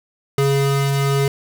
square tone pair together, 138.59 / 416.7 Hz, C#3 / G#4, 0 / +6 cents, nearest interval octave + perfect fifth, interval 1906 cents, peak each -17 / -21 dBFS, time 0.38-1.28 s, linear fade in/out 2 ms, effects none

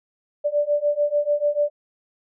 sine beating tone pair, 583 / 589.8 Hz, D5 / D5, -13 / +7 cents, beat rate 6.8 Hz, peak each -22 / -21 dBFS, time 0.44-1.7 s, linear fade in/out 20 ms, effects none

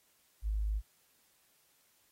sine tone, 52.4 Hz, G#1, 16 cents sharp, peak -30 dBFS, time 0.42-0.82 s, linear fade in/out 50 ms, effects white hiss -70 dBFS RMS until 2.11 s + AAC 48 kbps

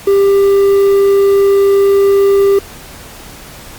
triangle tone with quantisation, 396.2 Hz, G4, 18 cents sharp, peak -4 dBFS, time 0.07-2.59 s, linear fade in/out 5 ms, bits 5, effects pink hiss -33 dBFS RMS until 3.78 s + Opus 48 kbps

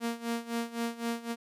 sawtooth tone with tremolo, 233.1 Hz, A#3, in tune, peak -25 dBFS, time 0-1.36 s, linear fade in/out 50 ms, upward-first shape sine, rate 3.9 Hz, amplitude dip 85%, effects resampled to 32000 Hz

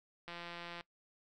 click train, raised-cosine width 0.3 ms, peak -30 dBFS, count 92, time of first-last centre 0.28-0.809 s, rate 172 Hz, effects noise-tail reverb RT60 0.1 s tail -21 dB re dry

